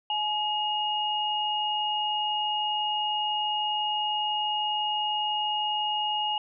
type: tone pair together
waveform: sine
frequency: 847 / 2865 Hz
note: G#5 / F7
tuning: +34 / +44 cents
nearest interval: octave + major sixth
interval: 2110 cents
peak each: -28 dBFS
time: 0.1-6.38 s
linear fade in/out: 2 ms
effects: none